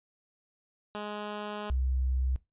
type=tone pair in turn; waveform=10% pulse / sine; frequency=208.7 / 64.46 Hz; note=G#3 / C2; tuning=+9 / -25 cents; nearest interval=octave + minor sixth; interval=2034 cents; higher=first; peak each=-27 / -26 dBFS; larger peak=second; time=0.95-1.7 / 1.7-2.36 s; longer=first; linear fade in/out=0 ms; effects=noise-tail reverb RT60 0.2 s tail -19 dB re dry + resampled to 8000 Hz